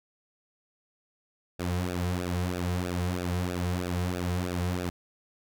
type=tone with flanger; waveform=sawtooth; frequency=89.3 Hz; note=F2; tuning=39 cents sharp; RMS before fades=-30 dBFS; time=1.59-4.9 s; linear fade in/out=10 ms; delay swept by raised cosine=0.95 to 3.55 ms; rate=3.1 Hz; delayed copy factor=-0.9; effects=none